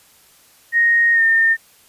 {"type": "tone with pitch glide", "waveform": "sine", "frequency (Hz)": [1864.7, 1815.8], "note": ["A#6", "A#6"], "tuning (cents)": [0, -46], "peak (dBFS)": -11, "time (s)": [0.72, 1.57], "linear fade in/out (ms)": 50, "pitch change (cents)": -46, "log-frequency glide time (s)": [1.13, 1.22], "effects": ["white hiss -51 dBFS RMS until 1.88 s", "resampled to 32000 Hz"]}